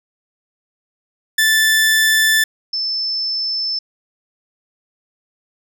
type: tone pair in turn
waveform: sawtooth / sine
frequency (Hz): 1758 / 5278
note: A6 / E8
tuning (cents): -2 / +1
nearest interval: octave + perfect fifth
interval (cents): 1903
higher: second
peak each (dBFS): -8 / -18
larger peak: first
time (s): 1.38-2.44 / 2.73-3.79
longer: neither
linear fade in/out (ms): 5
effects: none